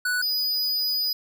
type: tone pair in turn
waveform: square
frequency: 1480 / 4952 Hz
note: F#6 / D#8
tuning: 0 / -9 cents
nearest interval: octave + major sixth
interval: 2091 cents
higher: second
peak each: -23 / -23 dBFS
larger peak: neither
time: 0.05-0.22 / 0.22-1.13 s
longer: second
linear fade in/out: 5 ms
effects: none